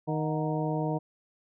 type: harmonic tone with a mistuned harmonic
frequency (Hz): 155.56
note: D#3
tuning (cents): 0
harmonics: 1 / 2 / 3 / 4 / 5 / 6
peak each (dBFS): -30 / -33 / -35 / -36 / -37 / -38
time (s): 0.07-0.99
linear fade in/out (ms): 20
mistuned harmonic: 5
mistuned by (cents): -90
effects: none